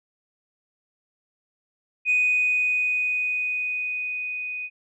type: tone with level ramp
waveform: sine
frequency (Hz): 2489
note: D#7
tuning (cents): 0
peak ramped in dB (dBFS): -16 to -29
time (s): 2.05-4.7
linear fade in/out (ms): 50
effects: tanh soft clip ceiling -13 dBFS